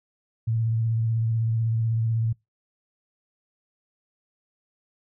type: tone with vibrato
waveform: sine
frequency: 113.3 Hz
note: A#2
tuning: 49 cents flat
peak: -21 dBFS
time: 0.47-2.33 s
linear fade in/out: 10 ms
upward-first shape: sine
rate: 16 Hz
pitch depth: 32 cents each way
effects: noise-tail reverb RT60 0.2 s tail -25 dB re dry